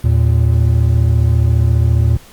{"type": "tone pair together", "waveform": "triangle", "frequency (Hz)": [79.68, 114.4], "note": ["D#2", "A#2"], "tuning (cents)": [42, -32], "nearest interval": "tritone", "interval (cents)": 626, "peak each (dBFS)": -10, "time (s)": [0.04, 2.17], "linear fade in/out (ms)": 5, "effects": ["pink hiss -42 dBFS RMS until 2.32 s", "Opus 48 kbps"]}